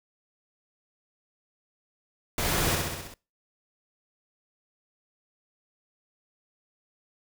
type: noise with echo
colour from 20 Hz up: pink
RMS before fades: -28 dBFS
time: 2.38-2.75 s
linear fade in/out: 2 ms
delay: 65 ms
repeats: 6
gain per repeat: -3 dB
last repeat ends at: 3.14 s
effects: noise-tail reverb RT60 0.3 s tail -24 dB re dry